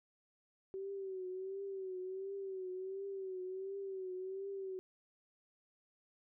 sine tone with vibrato, 381.3 Hz, G4, 48 cents flat, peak -40 dBFS, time 0.74-4.79 s, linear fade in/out 0 ms, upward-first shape triangle, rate 1.4 Hz, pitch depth 73 cents each way, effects none

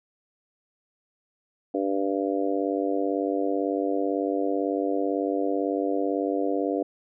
harmonic tone, 98 Hz, G2, in tune, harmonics 3 / 4 / 5 / 6 / 7, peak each -27 / -30 / -29 / -33 / -32 dBFS, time 1.74-6.83 s, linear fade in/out 5 ms, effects none

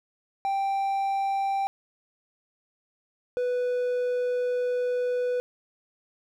triangle tone pair in turn, 785 / 494.5 Hz, G5 / B4, +2 / +2 cents, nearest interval minor sixth, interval 800 cents, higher first, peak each -22 dBFS, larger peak neither, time 0.45-1.67 / 3.37-5.4 s, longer second, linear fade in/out 0 ms, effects none

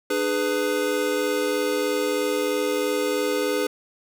square chord, G# diminished, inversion second, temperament just, 299 / 415.3 / 498.4 Hz, D4 / G#4 / B4, +31 / 0 / +16 cents, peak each -29 / -26 / -26 dBFS, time 0.1-3.67 s, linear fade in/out 5 ms, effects none

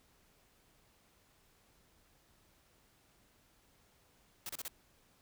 white noise bursts, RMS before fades -42 dBFS, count 4, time 4.46-4.681 s, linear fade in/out 2 ms, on 32 ms, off 31 ms, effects pink hiss -69 dBFS RMS until 5.21 s

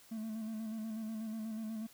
triangle tone with vibrato, 220 Hz, A3, in tune, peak -36 dBFS, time 0.11-1.87 s, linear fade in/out 10 ms, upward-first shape square, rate 8.2 Hz, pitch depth 32 cents each way, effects white hiss -61 dBFS RMS until 1.93 s

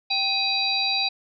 harmonic tone with a mistuned harmonic, 784 Hz, G5, in tune, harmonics 1 / 3 / 5 / 6, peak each -30 / -27 / -24 / -27 dBFS, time 0.1-1.09 s, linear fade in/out 10 ms, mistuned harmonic 3, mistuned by +110 cents, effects none

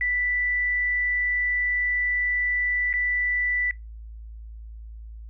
sine tone with dropouts, 1975.5 Hz, B6, in tune, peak -22 dBFS, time 0.01-3.71 s, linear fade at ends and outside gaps 1 ms, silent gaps 2.929-2.938 s, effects noise-tail reverb RT60 0.2 s tail -22 dB re dry + added 55 Hz sine -37 dBFS peak until 5.29 s

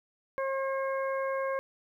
harmonic tone, 538 Hz, C5, 48 cents sharp, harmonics 1 / 2 / 3 / 4, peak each -30 / -35 / -40 / -44 dBFS, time 0.38-1.59 s, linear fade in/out 0 ms, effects 11-bit

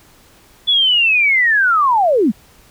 sine linear sweep, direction down, 3459 to 178.6 Hz, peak -10 dBFS, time 0.67-2.32 s, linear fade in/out 20 ms, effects pink hiss -48 dBFS RMS until 2.7 s

